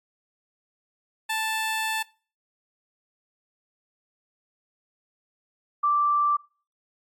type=tone pair in turn; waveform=15% pulse / sine; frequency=880 / 1172.4 Hz; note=A5 / D6; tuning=0 / -3 cents; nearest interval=perfect fourth; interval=497 cents; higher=second; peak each=-19 dBFS; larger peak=neither; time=1.29-2.03 / 5.83-6.37 s; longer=first; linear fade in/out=10 ms; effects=noise-tail reverb RT60 0.4 s tail -24 dB re dry + AAC 64 kbps